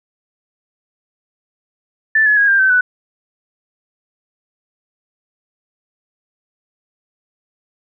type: tone with pitch steps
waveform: sine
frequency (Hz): 1760 / 1702 / 1645.9 / 1591.7 / 1539.3 / 1488.6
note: A6 / G#6 / G#6 / G6 / G6 / F#6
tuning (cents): 0 / +42 / -16 / +26 / -32 / +10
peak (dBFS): -9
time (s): 2.15-2.81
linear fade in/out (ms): 5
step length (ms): 110
effects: none